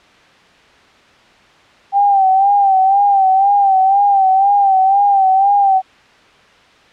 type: tone with vibrato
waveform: sine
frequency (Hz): 784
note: G5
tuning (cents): 0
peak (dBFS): -8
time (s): 1.92-5.82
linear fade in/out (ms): 50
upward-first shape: sine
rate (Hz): 2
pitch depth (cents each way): 62
effects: white hiss -46 dBFS RMS until 6.92 s + low-pass 3000 Hz 12 dB/octave